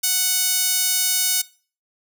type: tone with high-pass filter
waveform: sawtooth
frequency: 740 Hz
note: F#5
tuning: in tune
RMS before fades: -20 dBFS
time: 0.03-1.42 s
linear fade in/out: 10 ms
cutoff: 5700 Hz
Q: 0.71
effects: noise-tail reverb RT60 0.4 s tail -21 dB re dry